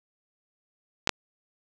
clicks, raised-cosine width 0.2 ms, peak -4 dBFS, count 2, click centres 1.074 / 1.093 s, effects none

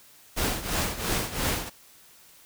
pink noise with tremolo, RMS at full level -25 dBFS, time 0.36-1.7 s, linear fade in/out 20 ms, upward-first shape triangle, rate 2.9 Hz, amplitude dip 80%, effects white hiss -54 dBFS RMS until 2.45 s

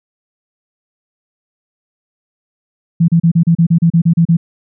sine tone bursts, 167.2 Hz, E3, 25 cents sharp, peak -6 dBFS, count 12, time 3-4.37 s, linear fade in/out 10 ms, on 83 ms, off 34 ms, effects none

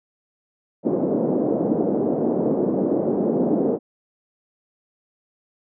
pink band-pass noise, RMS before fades -21 dBFS, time 0.83-3.79 s, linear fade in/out 50 ms, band 210 to 550 Hz, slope 24 dB/octave, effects none

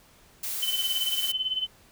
blue noise, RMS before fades -32 dBFS, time 0.43-1.32 s, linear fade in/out 5 ms
sine tone with tremolo, 3046 Hz, F#7, 50 cents sharp, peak -23 dBFS, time 0.62-1.67 s, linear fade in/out 10 ms, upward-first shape sine, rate 18 Hz, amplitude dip 75%
effects pink hiss -57 dBFS RMS until 1.91 s

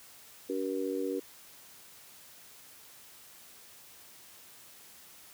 harmonic tone, 95.3 Hz, G2, 48 cents flat, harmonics 3 / 4 / 5, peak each -35 / -35 / -35 dBFS, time 0.49-1.2 s, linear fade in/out 10 ms, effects white hiss -54 dBFS RMS until 5.33 s + high-pass 60 Hz 12 dB/octave

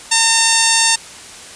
harmonic tone, 907 Hz, A#5, 48 cents flat, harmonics 1 / 2 / 3 / 4 / 5 / 6 / 7 / 8 / 9 / 10, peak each -20 / -20 / -20 / -20 / -20 / -20 / -20 / -20 / -20 / -20 dBFS, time 0.11-0.96 s, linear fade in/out 10 ms, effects white hiss -35 dBFS RMS until 1.55 s + resampled to 22050 Hz

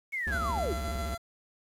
sine linear sweep, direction down, 2241 to 288.3 Hz, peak -30 dBFS, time 0.12-0.74 s, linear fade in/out 20 ms
click train, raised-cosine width 3 ms, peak -30 dBFS, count 10, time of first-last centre 0.27-0.957 s, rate 13.1 Hz
square tone with vibrato, 69.3 Hz, C#2, in tune, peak -33 dBFS, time 0.27-1.15 s, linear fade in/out 5 ms, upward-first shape square, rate 14 Hz, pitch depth 200 cents each way
25% pulse tone with tremolo, 679 Hz, F5, 49 cents flat, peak -32 dBFS, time 0.31-1.18 s, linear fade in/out 20 ms, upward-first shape square, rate 7.4 Hz, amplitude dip 25%
effects resampled to 32000 Hz + 9-bit

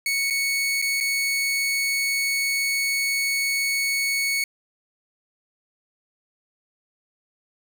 sawtooth tone with dropouts, 2217 Hz, C#7, in tune, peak -18 dBFS, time 0.06-4.44 s, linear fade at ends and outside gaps 2 ms, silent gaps 0.301-0.306 / 0.817-0.823 / 1.003-1.008 s, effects none

